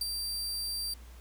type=tone with ADSR envelope; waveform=sawtooth; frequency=4700 Hz; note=D8; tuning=1 cent sharp; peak=-25 dBFS; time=0.01-0.94 s; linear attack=4 ms; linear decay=22 ms; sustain=-5 dB; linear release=5 ms; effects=added 60 Hz sine -47 dBFS peak until 1.2 s + pink hiss -58 dBFS RMS until 1.2 s